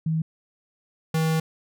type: tone pair in turn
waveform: sine / square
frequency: 160 / 160 Hz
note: D#3 / D#3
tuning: +49 / +49 cents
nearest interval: unison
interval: 0 cents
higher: neither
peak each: -21 dBFS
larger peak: neither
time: 0.06-0.22 / 1.14-1.4 s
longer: second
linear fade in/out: 5 ms
effects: none